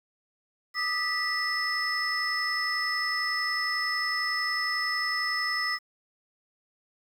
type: tone cluster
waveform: sine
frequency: 1193 / 1264 / 1960 / 5220 Hz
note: D6 / D#6 / B6 / E8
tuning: +27 / +27 / -14 / -18 cents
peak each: -34 / -35 / -27 / -30 dBFS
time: 0.74-5.79 s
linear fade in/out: 50 ms
effects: tanh soft clip ceiling -21 dBFS + 9-bit